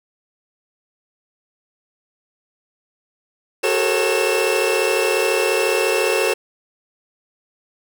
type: tone cluster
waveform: 40% pulse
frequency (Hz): 373.7 / 425.1 / 459.5 / 542 / 2678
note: F#4 / G#4 / A#4 / C#5 / E7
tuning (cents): +17 / +40 / -25 / -39 / +27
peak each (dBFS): -22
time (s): 3.63-6.34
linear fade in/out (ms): 10
effects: none